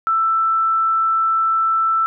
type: tone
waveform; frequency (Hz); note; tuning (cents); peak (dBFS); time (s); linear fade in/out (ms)
sine; 1327; E6; +11; -14; 0.07-2.06; 0
effects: none